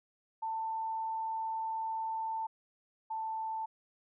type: tone pair in turn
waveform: sine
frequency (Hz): 891 / 885.4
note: A5 / A5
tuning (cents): +22 / +11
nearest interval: unison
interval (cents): 11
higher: first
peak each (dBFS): -33 / -34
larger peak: first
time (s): 0.42-2.47 / 3.1-3.66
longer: first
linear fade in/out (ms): 10
effects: none